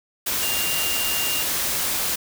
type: tone in noise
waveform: sine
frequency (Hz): 2800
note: F7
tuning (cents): +4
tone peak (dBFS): -27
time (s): 0.42-1.43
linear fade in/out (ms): 10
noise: white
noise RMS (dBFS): -24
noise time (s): 0.26-2.16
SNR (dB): -6
effects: none